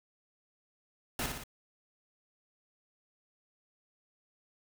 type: noise with echo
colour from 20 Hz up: pink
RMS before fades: -34 dBFS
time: 1.19-1.26 s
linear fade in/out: 2 ms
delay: 59 ms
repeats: 3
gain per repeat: -4 dB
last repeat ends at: 1.437 s
effects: none